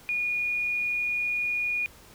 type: tone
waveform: sine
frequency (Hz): 2444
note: D#7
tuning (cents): -32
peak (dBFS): -25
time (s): 0.09-1.86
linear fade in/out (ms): 0
effects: pink hiss -52 dBFS RMS until 2.14 s